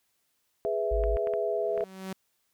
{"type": "chord", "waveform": "sine", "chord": "E major", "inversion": "first", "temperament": "equal", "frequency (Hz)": [415.3, 493.9, 659.3], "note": ["G#4", "B4", "E5"], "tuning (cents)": [0, 0, 0], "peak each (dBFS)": [-30, -33, -29], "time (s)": [0.65, 1.84], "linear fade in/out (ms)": 0}
{"type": "tone", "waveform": "sine", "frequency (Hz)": 52.2, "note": "G#1", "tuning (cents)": 10, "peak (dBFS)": -26, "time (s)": [0.91, 1.17], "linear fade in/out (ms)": 10}
{"type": "clicks", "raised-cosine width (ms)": 0.5, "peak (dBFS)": -26, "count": 6, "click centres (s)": [1.038, 1.17, 1.272, 1.337, 1.777, 1.808]}
{"type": "tone with exponential growth", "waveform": "sawtooth", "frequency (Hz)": 189.7, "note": "F#3", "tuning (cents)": 43, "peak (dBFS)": -29, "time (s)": [1.48, 2.13], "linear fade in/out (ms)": 5, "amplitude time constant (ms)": 140}
{"effects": ["white hiss -74 dBFS RMS until 2.53 s"]}